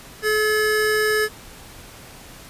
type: tone pair together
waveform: square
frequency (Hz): 428.5 / 1714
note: A4 / A6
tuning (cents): -46 / -46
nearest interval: 2 octaves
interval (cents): 2400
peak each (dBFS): -20 / -22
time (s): 0.22-1.29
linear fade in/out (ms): 50
effects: pink hiss -42 dBFS RMS until 2.49 s + resampled to 32000 Hz